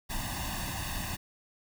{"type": "noise with comb filter", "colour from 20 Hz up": "pink", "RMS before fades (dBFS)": -35, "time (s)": [0.09, 1.17], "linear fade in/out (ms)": 20, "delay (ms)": 1.1, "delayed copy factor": 0.95, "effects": []}